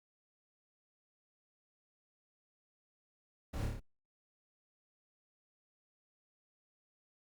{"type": "noise with echo", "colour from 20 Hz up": "brown", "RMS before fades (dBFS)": -38, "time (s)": [3.53, 3.66], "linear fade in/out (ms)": 10, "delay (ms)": 28, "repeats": 5, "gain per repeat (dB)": -2, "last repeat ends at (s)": 3.8, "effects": ["Opus 48 kbps"]}